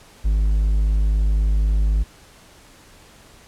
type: tone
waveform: triangle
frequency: 51.91 Hz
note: G#1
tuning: in tune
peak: -13 dBFS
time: 0.24-2.04 s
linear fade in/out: 20 ms
effects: pink hiss -48 dBFS RMS until 3.47 s + low-pass 11000 Hz 12 dB/octave